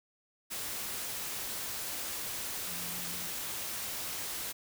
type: tone in noise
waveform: sine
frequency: 174.61 Hz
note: F3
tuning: in tune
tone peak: -48 dBFS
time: 2.68-3.28 s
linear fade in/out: 20 ms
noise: white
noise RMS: -38 dBFS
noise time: 0.5-4.53 s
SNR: -13 dB
effects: none